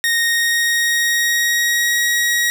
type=tone with pitch glide; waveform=sawtooth; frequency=1858 to 1899.2 Hz; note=A#6 to A#6; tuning=-6 to +32 cents; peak=-11 dBFS; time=0.04-2.5 s; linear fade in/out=0 ms; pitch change=+38 cents; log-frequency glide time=0.17-2.02 s; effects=none